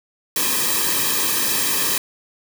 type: noise with comb filter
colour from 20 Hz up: white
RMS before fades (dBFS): -20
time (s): 0.36-1.98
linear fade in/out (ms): 2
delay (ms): 1.4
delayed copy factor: -0.95
effects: none